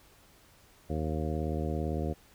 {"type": "harmonic tone", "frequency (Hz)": 77.78, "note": "D#2", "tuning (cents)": 0, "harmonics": [1, 2, 3, 4, 5, 6, 7, 9], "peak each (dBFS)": [-33, -36, -38, -39, -40, -41, -41, -43], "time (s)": [0.89, 2.14], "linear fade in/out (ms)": 20, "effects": ["pink hiss -60 dBFS RMS until 2.34 s"]}